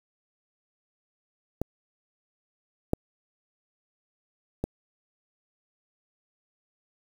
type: clicks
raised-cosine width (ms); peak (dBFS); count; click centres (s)
2; -14 / -9 / -14; 3; 1.616 / 2.934 / 4.64
effects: 7-bit